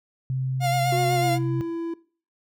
sine tone, 130.81 Hz, C3, in tune, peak -23 dBFS, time 0.3-1.61 s, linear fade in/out 0 ms
45% pulse tone with vibrato, 701 Hz, F5, 6 cents sharp, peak -22 dBFS, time 0.6-1.39 s, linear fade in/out 50 ms, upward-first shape sine, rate 8 Hz, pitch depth 33 cents each way
triangle tone with pitch glide, 360 to 334 Hz, F#4 to E4, -47 to +23 cents, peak -24 dBFS, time 0.92-1.94 s, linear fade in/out 5 ms, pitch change -130 cents, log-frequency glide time 1.15-1.31 s
effects noise-tail reverb RT60 0.4 s tail -20 dB re dry

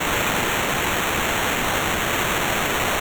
white noise with sample-and-hold, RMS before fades -22 dBFS, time 0-3 s, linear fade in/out 10 ms, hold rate 4900 Hz, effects none

